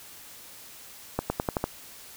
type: accelerating click train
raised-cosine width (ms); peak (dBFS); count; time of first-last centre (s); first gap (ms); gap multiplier
1; -11; 6; 1.19-1.64; 110; 0.9
effects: white hiss -47 dBFS RMS until 2.16 s